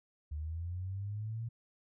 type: linear sweep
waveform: sine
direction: up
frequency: 73.1 to 117 Hz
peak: -36 dBFS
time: 0.31-1.49 s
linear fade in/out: 10 ms
effects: none